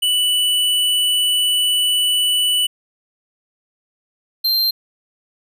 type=tone pair in turn; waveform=square; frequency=2968 / 4158 Hz; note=F#7 / C8; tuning=+5 / -12 cents; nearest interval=tritone; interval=583 cents; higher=second; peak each=-15 dBFS; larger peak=neither; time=0.02-2.67 / 4.44-4.71 s; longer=first; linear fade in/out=10 ms; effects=none